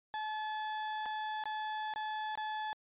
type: tone with dropouts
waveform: 35% pulse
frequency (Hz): 861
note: A5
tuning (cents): -38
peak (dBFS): -34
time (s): 0.14-2.73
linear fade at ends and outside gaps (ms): 0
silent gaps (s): 1.057-1.061 / 1.438-1.456 / 1.938-1.96 / 2.354-2.375
effects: resampled to 8000 Hz